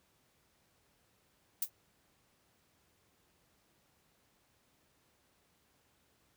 violet noise with exponential decay, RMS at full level -27 dBFS, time 1.62-1.7 s, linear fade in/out 5 ms, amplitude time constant 16 ms, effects pink hiss -72 dBFS RMS until 6.36 s + high-pass 60 Hz 12 dB/octave

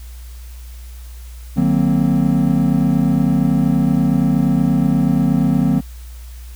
triangle chord, C half-diminished seventh, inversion first, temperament equal with one note detuned, 152.27 / 185 / 233.1 / 261.6 Hz, Eb3 / Gb3 / Bb3 / C4, -37 / 0 / 0 / 0 cents, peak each -16 dBFS, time 1.56-5.81 s, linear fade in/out 20 ms, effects added 60 Hz sine -31 dBFS peak until 6.55 s + white hiss -46 dBFS RMS until 6.55 s

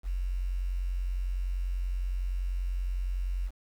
sine tone with quantisation, 45.28 Hz, F#1, 37 cents flat, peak -28 dBFS, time 0.03-3.51 s, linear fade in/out 50 ms, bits 9, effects none

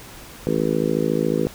harmonic tone, 54 Hz, A1, 32 cents flat, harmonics 3 / 4 / 5 / 6 / 7 / 8 / 9, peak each -26 / -26 / -26 / -26 / -26 / -26 / -26 dBFS, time 0.47-1.47 s, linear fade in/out 0 ms, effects pink hiss -41 dBFS RMS until 1.54 s

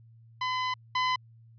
sawtooth tone pair in turn, 1013 / 1013 Hz, B5 / B5, +44 / +44 cents, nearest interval unison, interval 0 cents, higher neither, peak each -24 / -21 dBFS, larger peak second, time 0.41-0.74 / 0.95-1.16 s, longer first, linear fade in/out 5 ms, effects added 114 Hz sine -52 dBFS peak until 1.58 s + resampled to 11025 Hz

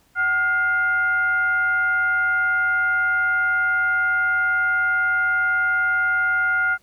sine tone with frequency modulation, 1421 Hz, F6, 30 cents sharp, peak -17 dBFS, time 0.15-6.78 s, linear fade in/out 50 ms, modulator 666 Hz, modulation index 0.43, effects pink hiss -60 dBFS RMS until 6.82 s

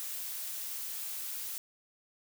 blue noise, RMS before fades -39 dBFS, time 0-1.58 s, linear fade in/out 0 ms, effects none

